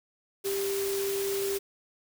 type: tone in noise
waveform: sine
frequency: 394.5 Hz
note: G4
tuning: 11 cents sharp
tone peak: -28 dBFS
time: 0.44-1.59 s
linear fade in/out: 20 ms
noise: white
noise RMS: -36 dBFS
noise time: 0.44-1.59 s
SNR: +5 dB
effects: none